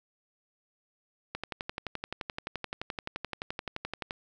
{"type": "click train", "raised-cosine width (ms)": 0.3, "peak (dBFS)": -18, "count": 33, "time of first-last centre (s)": [1.35, 4.109], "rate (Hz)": 11.6, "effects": []}